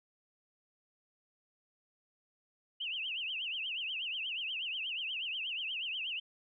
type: tone with vibrato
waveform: sine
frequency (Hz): 2844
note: F7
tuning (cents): +31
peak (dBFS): -35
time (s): 2.8-6.2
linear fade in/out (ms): 10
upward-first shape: triangle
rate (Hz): 8.3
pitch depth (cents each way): 230
effects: none